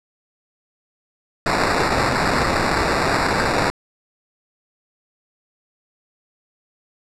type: noise with sample-and-hold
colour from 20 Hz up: violet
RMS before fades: -19 dBFS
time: 1.46-3.7 s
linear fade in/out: 0 ms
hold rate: 3150 Hz
effects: low-pass 7000 Hz 12 dB/octave